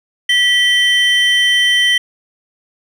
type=tone pair together; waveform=triangle; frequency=1953 / 3100 Hz; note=B6 / G7; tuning=-20 / -20 cents; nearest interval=minor sixth; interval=800 cents; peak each=-11 dBFS; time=0.29-1.98 s; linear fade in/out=5 ms; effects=none